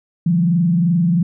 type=tone with frequency modulation; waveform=sine; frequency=171.8 Hz; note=F3; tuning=28 cents flat; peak=-12 dBFS; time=0.26-1.23 s; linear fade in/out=5 ms; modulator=22.9 Hz; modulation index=0.64; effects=none